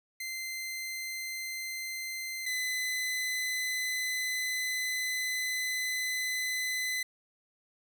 sawtooth tone pair in turn, 2076 / 2018 Hz, C7 / B6, -14 / +37 cents, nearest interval unison, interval 49 cents, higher first, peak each -32 / -27 dBFS, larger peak second, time 0.2-2.46 / 2.46-7.03 s, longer second, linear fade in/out 5 ms, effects none

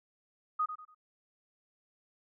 sine tone with echo, 1244.5 Hz, D#6, in tune, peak -27 dBFS, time 0.59-0.66 s, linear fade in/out 10 ms, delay 96 ms, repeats 3, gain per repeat -10 dB, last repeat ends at 0.948 s, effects none

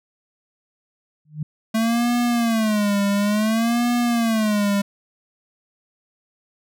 sine tone with exponential growth, 152.2 Hz, D#3, 38 cents flat, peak -20 dBFS, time 1.25-1.43 s, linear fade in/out 5 ms, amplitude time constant 37 ms
square tone with vibrato, 220 Hz, A3, in tune, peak -18 dBFS, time 1.74-4.82 s, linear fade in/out 10 ms, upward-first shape sine, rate 0.57 Hz, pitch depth 160 cents each way
effects none

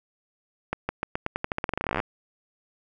accelerating click train, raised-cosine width 0.5 ms, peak -11 dBFS, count 25, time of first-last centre 0.73-2.001 s, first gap 160 ms, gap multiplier 0.88, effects none

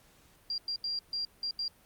sine tone bursts at uneven times, 4763 Hz, D8, 24 cents sharp, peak -31 dBFS, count 6, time 0.5-0.58 / 0.68-0.76 / 0.84-0.99 / 1.13-1.25 / 1.43-1.51 / 1.59-1.68 s, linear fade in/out 2 ms, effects pink hiss -62 dBFS RMS until 1.85 s + Opus 48 kbps

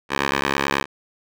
10% pulse tone with band-pass filter, 69.3 Hz, C#2, in tune, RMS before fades -22 dBFS, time 0.09-0.86 s, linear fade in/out 50 ms, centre 1800 Hz, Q 0.76, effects none

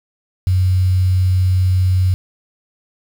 sine tone with quantisation, 92.5 Hz, F#2, in tune, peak -11 dBFS, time 0.47-2.14 s, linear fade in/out 0 ms, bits 6, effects none

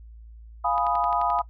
sine chord, F half-diminished seventh, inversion none, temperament equal, 698.5 / 830.6 / 987.8 / 1244.5 Hz, F5 / Ab5 / Cb6 / Eb6, 0 / 0 / 0 / 0 cents, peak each -27 dBFS, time 0.64-1.42 s, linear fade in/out 10 ms
click train, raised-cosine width 0.3 ms, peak -25 dBFS, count 8, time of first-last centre 0.78-1.389 s, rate 11.5 Hz
effects noise-tail reverb RT60 0.1 s tail -18 dB re dry + added 56 Hz sine -42 dBFS peak until 1.49 s

